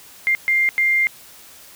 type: tone bursts at uneven times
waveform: sine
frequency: 2100 Hz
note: C7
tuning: 6 cents sharp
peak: -14 dBFS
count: 3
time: 0.27-0.35 / 0.48-0.69 / 0.78-1.07 s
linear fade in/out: 0 ms
effects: white hiss -44 dBFS RMS until 1.75 s